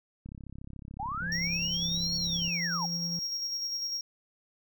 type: click train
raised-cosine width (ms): 5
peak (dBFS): -31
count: 76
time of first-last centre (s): 0.26-2.479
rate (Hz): 33.8
type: linear two-way sweep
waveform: sine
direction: up then down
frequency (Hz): 740 to 4451 to 740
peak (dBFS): -32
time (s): 0.99-2.86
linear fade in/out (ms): 10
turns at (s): 2.16
type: tone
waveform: triangle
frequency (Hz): 171.1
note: F3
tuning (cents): -35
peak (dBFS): -33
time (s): 1.22-3.19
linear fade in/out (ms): 0
type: tone with tremolo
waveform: triangle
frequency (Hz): 5588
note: F8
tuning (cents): 0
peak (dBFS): -29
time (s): 1.32-4.01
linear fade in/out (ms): 2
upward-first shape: square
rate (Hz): 10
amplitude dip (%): 30
effects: none